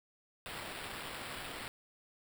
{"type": "noise with sample-and-hold", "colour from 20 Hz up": "white", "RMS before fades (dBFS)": -44, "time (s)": [0.46, 1.68], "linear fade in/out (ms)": 0, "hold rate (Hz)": 6300, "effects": []}